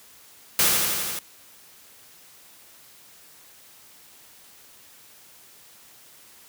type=noise with echo; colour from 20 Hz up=white; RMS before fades=-19 dBFS; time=0.59-0.68 s; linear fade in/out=2 ms; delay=85 ms; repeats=6; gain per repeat=-2 dB; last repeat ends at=1.19 s; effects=white hiss -51 dBFS RMS until 6.48 s + high-pass 60 Hz 12 dB/octave